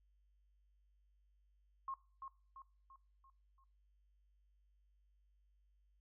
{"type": "tone with echo", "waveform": "sine", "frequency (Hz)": 1075, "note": "C6", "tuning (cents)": 47, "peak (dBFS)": -40, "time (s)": [1.88, 1.94], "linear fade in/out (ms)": 2, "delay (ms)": 340, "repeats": 5, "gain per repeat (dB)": -6, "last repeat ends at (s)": 3.64, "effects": ["noise-tail reverb RT60 0.4 s tail -19 dB re dry", "added 50 Hz sine -70 dBFS peak until 6 s"]}